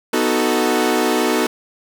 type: chord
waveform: sawtooth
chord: B dominant seventh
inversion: none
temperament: equal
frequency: 246.9 / 311.1 / 370 / 440 Hz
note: B3 / D#4 / F#4 / A4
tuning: 0 / 0 / 0 / 0 cents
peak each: -17 dBFS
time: 0.13-1.47 s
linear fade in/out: 5 ms
effects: none